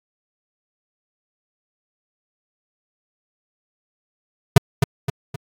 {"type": "tone with echo", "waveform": "square", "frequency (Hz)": 136.8, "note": "C#3", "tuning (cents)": -23, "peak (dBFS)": -5, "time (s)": [4.56, 4.58], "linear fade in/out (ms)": 5, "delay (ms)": 260, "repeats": 3, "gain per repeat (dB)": -7, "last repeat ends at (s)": 5.36, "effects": ["AAC 48 kbps"]}